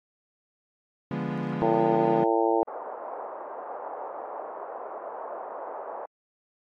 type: chord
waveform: 35% pulse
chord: D diminished seventh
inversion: none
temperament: equal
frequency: 146.83 / 174.61 / 207.7 / 246.9 Hz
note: D3 / F3 / Ab3 / Cb4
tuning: 0 / 0 / 0 / 0 cents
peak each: -32 dBFS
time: 1.11-2.24 s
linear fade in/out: 2 ms
type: harmonic tone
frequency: 113 Hz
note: A2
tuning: 47 cents sharp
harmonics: 3 / 4 / 5 / 6 / 7 / 8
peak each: -26 / -26 / -30 / -30 / -28 / -29 dBFS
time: 1.62-2.63 s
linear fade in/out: 0 ms
type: band-pass noise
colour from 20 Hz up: pink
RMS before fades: -37 dBFS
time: 2.67-6.06 s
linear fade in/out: 10 ms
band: 520 to 1000 Hz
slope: 24 dB/octave
effects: low-pass 2000 Hz 12 dB/octave + AAC 48 kbps